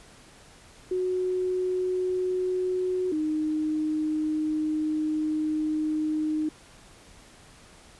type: tone pair in turn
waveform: sine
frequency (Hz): 367.7 / 308.6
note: F#4 / D#4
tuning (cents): -11 / -14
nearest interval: minor third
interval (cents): 303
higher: first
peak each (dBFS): -24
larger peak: neither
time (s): 0.91-3.12 / 3.12-6.49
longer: second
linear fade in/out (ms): 5
effects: pink hiss -52 dBFS RMS until 7.99 s + resampled to 24000 Hz